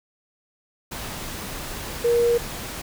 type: tone in noise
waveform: sine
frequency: 472.9 Hz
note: A#4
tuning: 25 cents sharp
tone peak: -16 dBFS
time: 2.04-2.38 s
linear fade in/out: 10 ms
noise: pink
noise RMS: -33 dBFS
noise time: 0.91-2.82 s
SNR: +14 dB
effects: none